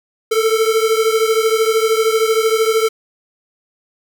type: beating tone pair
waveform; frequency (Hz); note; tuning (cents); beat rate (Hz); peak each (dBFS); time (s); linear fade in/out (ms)
square; 440 / 453; A4 / A#4; 0 / -50; 13; -15 / -18; 0.31-2.89; 10
effects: none